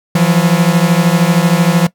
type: beating tone pair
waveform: 45% pulse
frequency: 166.1 / 179.1 Hz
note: E3 / F3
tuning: +13 / +44 cents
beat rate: 13 Hz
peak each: -11 dBFS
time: 0.15-1.87 s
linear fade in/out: 5 ms
effects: noise-tail reverb RT60 0.1 s tail -19 dB re dry